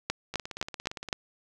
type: two click trains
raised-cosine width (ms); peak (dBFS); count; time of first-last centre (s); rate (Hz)
0.2; -10 / -20; 5 / 14; 0.1-1.128 / 0.34-1.087; 3.89 / 17.4
effects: none